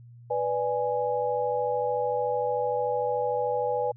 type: chord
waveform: sine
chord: G# diminished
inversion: first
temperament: equal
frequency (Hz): 493.9 / 587.3 / 830.6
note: B4 / D5 / G#5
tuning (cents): 0 / 0 / 0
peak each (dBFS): -27 / -31 / -29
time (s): 0.3-3.92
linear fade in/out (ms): 10
effects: added 119 Hz sine -46 dBFS peak until 3.96 s